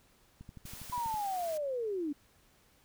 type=click train; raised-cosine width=5 ms; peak=-35 dBFS; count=10; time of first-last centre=0.41-1.142 s; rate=12.3 Hz
type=noise; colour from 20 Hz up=white; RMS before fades=-48 dBFS; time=0.65-1.58 s; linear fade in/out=10 ms
type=linear sweep; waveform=sine; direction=down; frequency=1000 to 277.2 Hz; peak=-32 dBFS; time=0.92-2.13 s; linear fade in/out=10 ms
effects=pink hiss -66 dBFS RMS until 2.84 s